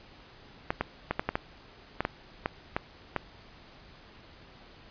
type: clicks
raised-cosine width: 0.5 ms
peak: -12 dBFS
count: 11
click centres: 0.705 / 0.81 / 1.11 / 1.195 / 1.29 / 1.355 / 2.006 / 2.051 / 2.459 / 2.765 / 3.163 s
effects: pink hiss -53 dBFS RMS until 4.9 s + resampled to 11025 Hz